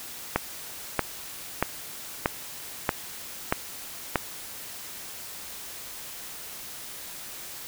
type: click train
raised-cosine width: 0.5 ms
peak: -6 dBFS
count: 7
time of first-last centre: 0.36-4.157 s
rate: 1.58 Hz
effects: white hiss -40 dBFS RMS until 7.67 s